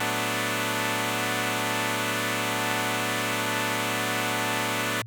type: chord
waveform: 5% pulse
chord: B minor seventh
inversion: second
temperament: equal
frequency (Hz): 185 / 220 / 246.9 / 293.7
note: F#3 / A3 / B3 / D4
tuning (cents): 0 / 0 / 0 / 0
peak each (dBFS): -23 / -20 / -19 / -18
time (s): 0-5.02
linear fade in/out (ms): 5
effects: added 113 Hz sine -38 dBFS peak until 5.06 s